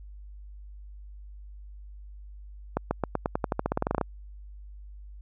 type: accelerating click train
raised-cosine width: 1 ms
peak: -11 dBFS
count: 18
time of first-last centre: 2.77-4.013 s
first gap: 140 ms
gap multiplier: 0.91
effects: added 50 Hz sine -42 dBFS peak until 5.21 s